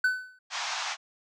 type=tone with exponential decay; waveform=triangle; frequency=1507 Hz; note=F#6; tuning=31 cents sharp; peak=-17 dBFS; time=0.04-0.39 s; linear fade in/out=5 ms; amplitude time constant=75 ms
type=band-pass noise; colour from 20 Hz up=pink; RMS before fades=-33 dBFS; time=0.5-0.97 s; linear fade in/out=50 ms; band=740 to 6800 Hz; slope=48 dB/octave
effects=none